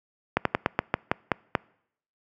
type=slowing click train; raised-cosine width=0.5 ms; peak=-5 dBFS; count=9; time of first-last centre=0.37-1.552 s; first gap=83 ms; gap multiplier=1.16; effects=noise-tail reverb RT60 0.7 s tail -26 dB re dry + high-pass 100 Hz 12 dB/octave